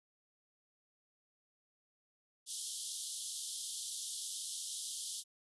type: band-pass noise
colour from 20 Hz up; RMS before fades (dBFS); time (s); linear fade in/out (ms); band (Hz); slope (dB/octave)
white; -43; 2.46-5.24; 50; 3100 to 11000; 96
effects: none